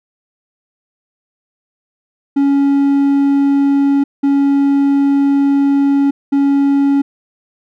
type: tone bursts at uneven times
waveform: triangle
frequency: 279.3 Hz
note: C#4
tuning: 13 cents sharp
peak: -7 dBFS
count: 3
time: 2.36-4.04 / 4.23-6.11 / 6.32-7.02 s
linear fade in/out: 10 ms
effects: none